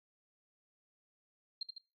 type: tone with echo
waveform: sine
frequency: 4186 Hz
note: C8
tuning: in tune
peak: -35 dBFS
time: 1.61-1.63 s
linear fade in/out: 5 ms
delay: 76 ms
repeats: 2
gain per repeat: -4 dB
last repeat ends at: 1.782 s
effects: noise-tail reverb RT60 0.3 s tail -20 dB re dry + AAC 64 kbps